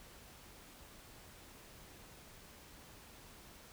silence, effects pink hiss -57 dBFS RMS until 3.72 s

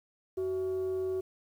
sine tone with frequency modulation, 375.6 Hz, F#4, 26 cents sharp, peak -28 dBFS, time 0.37-1.21 s, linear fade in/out 10 ms, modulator 286 Hz, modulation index 0.24, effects tanh soft clip ceiling -27 dBFS + 10-bit

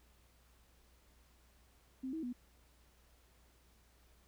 sine tone with pitch steps, 261.7 / 320.8 / 245.8 Hz, C4 / E4 / B3, 0 / -47 / -8 cents, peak -38 dBFS, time 2.03-2.33 s, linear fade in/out 10 ms, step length 100 ms, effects added 60 Hz sine -67 dBFS peak until 4.27 s + pink hiss -70 dBFS RMS until 4.27 s

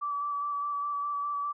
sine tone with vibrato, 1155 Hz, D6, 29 cents flat, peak -29 dBFS, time 0.01-1.53 s, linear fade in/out 20 ms, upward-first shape square, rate 4.9 Hz, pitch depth 14 cents each way, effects none

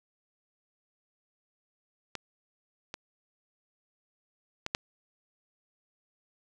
clicks, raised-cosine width 0.2 ms, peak -18 / -20 / -15 / -10 dBFS, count 4, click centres 2.153 / 2.941 / 4.664 / 4.749 s, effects none

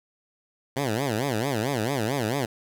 10% pulse tone with vibrato, 123.47 Hz, B2, in tune, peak -16 dBFS, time 0.76-2.46 s, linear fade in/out 10 ms, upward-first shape sine, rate 4.5 Hz, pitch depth 270 cents each way, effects none

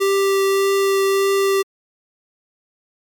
square tone with vibrato, 392 Hz, G4, in tune, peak -15 dBFS, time 0-1.63 s, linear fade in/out 20 ms, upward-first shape triangle, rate 1.7 Hz, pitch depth 9 cents each way, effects MP3 96 kbps

